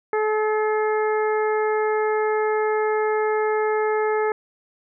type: harmonic tone with a mistuned harmonic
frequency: 430 Hz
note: A4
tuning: 40 cents flat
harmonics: 1 / 2 / 3 / 4 / 5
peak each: -20 / -26 / -30 / -32 / -34 dBFS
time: 0.13-4.32 s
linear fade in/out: 2 ms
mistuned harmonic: 5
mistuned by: -25 cents
effects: none